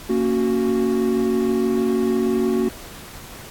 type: chord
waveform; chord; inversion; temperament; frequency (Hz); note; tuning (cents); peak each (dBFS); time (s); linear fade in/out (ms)
triangle; F# major; first; just; 231.2 / 277.5 / 370; A#3 / C#4 / F#4; -14 / +2 / 0; -19 / -23 / -18; 0.09-2.69; 10
effects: pink hiss -39 dBFS RMS until 3.5 s + AAC 64 kbps